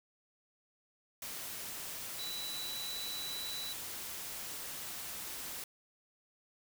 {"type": "tone in noise", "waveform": "sine", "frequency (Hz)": 3951, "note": "B7", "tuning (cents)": 0, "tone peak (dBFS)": -40, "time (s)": [2.19, 3.73], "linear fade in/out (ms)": 2, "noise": "white", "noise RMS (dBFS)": -43, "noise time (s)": [1.22, 5.64], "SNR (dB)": 0, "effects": []}